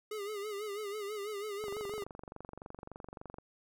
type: tone with vibrato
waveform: square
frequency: 414 Hz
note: G#4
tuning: 5 cents flat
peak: -38 dBFS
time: 0.11-2.04 s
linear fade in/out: 5 ms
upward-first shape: sine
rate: 6.1 Hz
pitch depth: 78 cents each way
type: click train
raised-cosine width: 1 ms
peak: -31 dBFS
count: 42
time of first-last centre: 1.64-3.385 s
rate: 23.5 Hz
effects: none